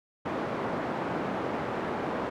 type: band-pass noise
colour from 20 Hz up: pink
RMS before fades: -32 dBFS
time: 0.25-2.3 s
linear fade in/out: 10 ms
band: 220 to 1200 Hz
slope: 12 dB/octave
effects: none